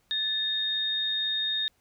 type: tone pair together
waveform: sine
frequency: 1748 / 3698 Hz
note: A6 / A#7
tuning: -12 / -15 cents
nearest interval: octave + minor second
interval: 1297 cents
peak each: -36 / -26 dBFS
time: 0.11-1.68 s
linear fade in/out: 0 ms
effects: pink hiss -69 dBFS RMS until 1.8 s